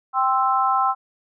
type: chord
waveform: sine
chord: C major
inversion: second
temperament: equal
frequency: 784 / 1046.5 / 1318.5 Hz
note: G5 / C6 / E6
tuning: 0 / 0 / 0 cents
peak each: -21 dBFS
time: 0.13-0.95 s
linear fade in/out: 50 ms
effects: none